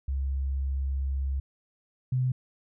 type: tone pair in turn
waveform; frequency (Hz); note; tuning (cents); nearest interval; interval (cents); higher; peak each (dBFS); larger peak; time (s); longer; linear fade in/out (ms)
sine; 67.7 / 127.8; C#2 / C3; -40 / -40; major seventh; 1100; second; -26 / -23; second; 0.08-1.4 / 2.12-2.32; first; 5
effects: none